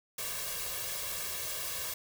white noise with comb filter, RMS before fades -37 dBFS, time 0.18-1.94 s, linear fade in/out 5 ms, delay 1.8 ms, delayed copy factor +0.75, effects none

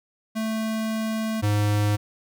square tone pair in turn, 220.5 / 104.06 Hz, A3 / G#2, +4 / +4 cents, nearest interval octave + minor second, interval 1300 cents, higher first, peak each -25 / -20 dBFS, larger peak second, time 0.35-1.42 / 1.42-1.97 s, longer first, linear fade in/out 20 ms, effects none

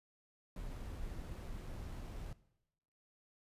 brown noise with sample-and-hold, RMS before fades -45 dBFS, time 0.56-2.33 s, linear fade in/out 2 ms, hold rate 11025 Hz, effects noise-tail reverb RT60 0.9 s tail -19 dB re dry + resampled to 32000 Hz

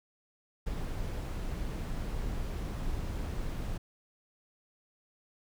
brown noise, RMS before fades -35 dBFS, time 0.66-3.78 s, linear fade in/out 10 ms, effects none

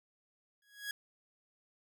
sawtooth tone with exponential growth, 1661.2 Hz, G#6, in tune, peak -31 dBFS, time 0.62-0.91 s, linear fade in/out 2 ms, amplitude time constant 62 ms, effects none

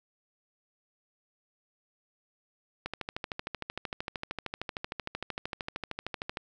click train, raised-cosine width 0.3 ms, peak -18 dBFS, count 47, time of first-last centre 2.86-6.371 s, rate 13.1 Hz, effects none

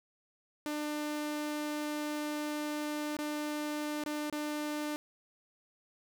sawtooth tone with dropouts, 299 Hz, D4, 31 cents sharp, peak -30 dBFS, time 0.66-4.96 s, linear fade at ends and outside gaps 0 ms, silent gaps 3.167-3.188 / 4.038-4.061 / 4.299-4.326 s, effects none

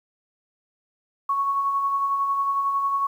sine tone with tremolo, 1108.7 Hz, C#6, in tune, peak -19 dBFS, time 1.29-3.07 s, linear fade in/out 5 ms, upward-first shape sine, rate 11 Hz, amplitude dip 35%, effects 9-bit

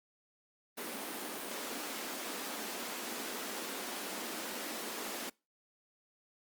pink high-pass noise, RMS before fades -41 dBFS, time 0.77-5.3 s, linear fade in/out 10 ms, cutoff 210 Hz, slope 48 dB/octave, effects noise-tail reverb RT60 0.3 s tail -26 dB re dry + Opus 32 kbps

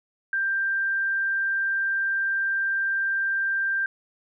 sine tone, 1580 Hz, G6, 13 cents sharp, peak -22 dBFS, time 0.33-3.86 s, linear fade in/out 2 ms, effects none

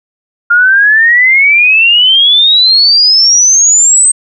sine exponential sweep, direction up, 1400 to 8372 Hz, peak -3 dBFS, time 0.5-4.12 s, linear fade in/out 10 ms, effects none

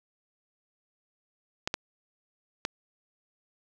clicks, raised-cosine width 0.2 ms, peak -11 dBFS, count 3, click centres 1.675 / 1.741 / 2.651 s, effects none

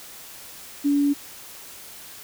sine tone, 285.6 Hz, D4, 48 cents flat, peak -17 dBFS, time 0.84-1.14 s, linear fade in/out 20 ms, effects white hiss -42 dBFS RMS until 2.23 s

